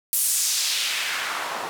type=noise with band-pass filter sweep; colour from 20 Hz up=white; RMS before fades=-25 dBFS; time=0.13-1.69 s; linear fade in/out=0 ms; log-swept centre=12000 to 670 Hz; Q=1.3; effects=none